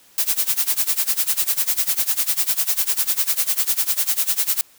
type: noise with tremolo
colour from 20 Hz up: blue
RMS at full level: -17 dBFS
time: 0.18-4.61 s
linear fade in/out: 0 ms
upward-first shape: sine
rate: 10 Hz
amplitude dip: 90%
effects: white hiss -52 dBFS RMS until 4.78 s + high-pass 60 Hz 12 dB/octave